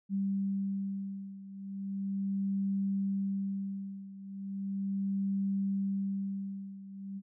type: beating tone pair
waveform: sine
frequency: 196 / 196.37 Hz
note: G3 / G3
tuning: 0 / +3 cents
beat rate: 0.37 Hz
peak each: -33 / -36 dBFS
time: 0.09-7.22 s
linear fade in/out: 50 ms
effects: none